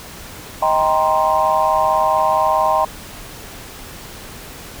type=chord; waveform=sine; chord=C minor seventh; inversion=first; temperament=just; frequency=627.9 / 784.9 / 941.9 / 1046.5 Hz; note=Eb5 / G5 / Bb5 / C6; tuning=+16 / +2 / +18 / 0 cents; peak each=-18 dBFS; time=0.62-2.85 s; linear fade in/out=5 ms; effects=tanh soft clip ceiling -2 dBFS + pink hiss -35 dBFS RMS until 4.8 s